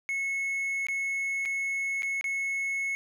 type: tone with dropouts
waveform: triangle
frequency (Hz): 2190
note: C#7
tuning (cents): -22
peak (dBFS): -26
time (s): 0.09-2.95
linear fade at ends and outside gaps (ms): 0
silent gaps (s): 0.868-0.885 / 1.453-1.457 / 2.022-2.031 / 2.211-2.242
effects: none